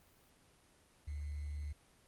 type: tone with sample-and-hold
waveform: sine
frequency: 73.42 Hz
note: D2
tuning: in tune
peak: -39 dBFS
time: 1.07-1.73 s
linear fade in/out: 10 ms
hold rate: 2100 Hz
effects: pink hiss -67 dBFS RMS until 2.07 s + Opus 24 kbps